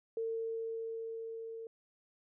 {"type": "tone with level ramp", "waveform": "sine", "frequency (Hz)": 452.5, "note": "A4", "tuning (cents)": 48, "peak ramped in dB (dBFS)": [-33, -42], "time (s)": [0.17, 1.67], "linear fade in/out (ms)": 2, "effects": []}